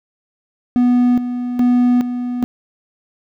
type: tone with tremolo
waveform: triangle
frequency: 245.8 Hz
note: B3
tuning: 8 cents flat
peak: -8 dBFS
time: 0.76-2.44 s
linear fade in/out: 0 ms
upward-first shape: square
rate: 1.2 Hz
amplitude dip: 65%
effects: none